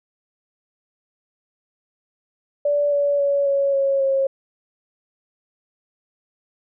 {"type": "tone with pitch steps", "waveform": "sine", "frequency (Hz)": [580, 572, 564.1, 556.4, 548.7, 541.2], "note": ["D5", "D5", "C#5", "C#5", "C#5", "C#5"], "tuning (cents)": [-22, -46, 30, 6, -18, -42], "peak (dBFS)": -16, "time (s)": [2.65, 4.27], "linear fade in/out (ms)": 5, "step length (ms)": 270, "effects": []}